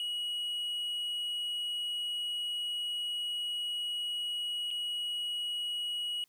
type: tone with dropouts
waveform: triangle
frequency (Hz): 2910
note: F#7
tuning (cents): -29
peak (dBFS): -31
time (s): 0-6.24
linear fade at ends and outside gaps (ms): 1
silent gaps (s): 4.706-4.711
effects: white hiss -72 dBFS RMS until 6.28 s